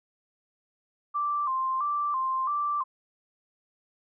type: tone with vibrato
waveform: sine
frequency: 1108.7 Hz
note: C#6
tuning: in tune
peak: -25 dBFS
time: 1.14-2.84 s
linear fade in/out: 20 ms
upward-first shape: square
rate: 1.5 Hz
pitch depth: 96 cents each way
effects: none